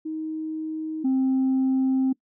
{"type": "tone pair in turn", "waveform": "sine", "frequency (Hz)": [314.6, 263.2], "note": ["D#4", "C4"], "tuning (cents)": [19, 10], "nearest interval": "minor third", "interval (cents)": 309, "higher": "first", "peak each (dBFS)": [-27, -17], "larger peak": "second", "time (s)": [[0.05, 1.04], [1.04, 2.13]], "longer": "second", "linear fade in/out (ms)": 10, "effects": ["noise-tail reverb RT60 0.1 s tail -23 dB re dry", "tanh soft clip ceiling -17 dBFS"]}